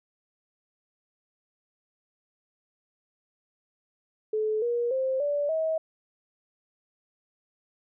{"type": "tone with pitch steps", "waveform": "sine", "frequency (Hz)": [431.8, 476.4, 525.5, 579.7, 639.5], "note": ["A4", "A#4", "C5", "D5", "D#5"], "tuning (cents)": [-33, 38, 7, -23, 47], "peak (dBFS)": -24, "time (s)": [4.33, 5.78], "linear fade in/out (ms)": 5, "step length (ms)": 290, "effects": []}